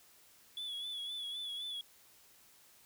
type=tone with vibrato; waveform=sine; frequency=3418 Hz; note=G#7; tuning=49 cents sharp; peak=-36 dBFS; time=0.57-1.81 s; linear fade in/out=2 ms; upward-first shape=sine; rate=3.9 Hz; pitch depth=52 cents each way; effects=tanh soft clip ceiling -38 dBFS + white hiss -63 dBFS RMS until 2.85 s

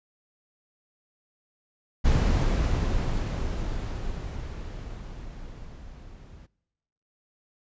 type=noise with level ramp; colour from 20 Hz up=brown; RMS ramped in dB=-20 to -47 dBFS; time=2.04-6.47 s; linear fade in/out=20 ms; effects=noise-tail reverb RT60 1.0 s tail -24 dB re dry + resampled to 16000 Hz

